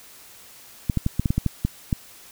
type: clicks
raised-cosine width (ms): 5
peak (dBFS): -8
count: 10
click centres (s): 0.898 / 0.973 / 1.064 / 1.196 / 1.258 / 1.305 / 1.38 / 1.463 / 1.65 / 1.928
effects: white hiss -47 dBFS RMS until 2.31 s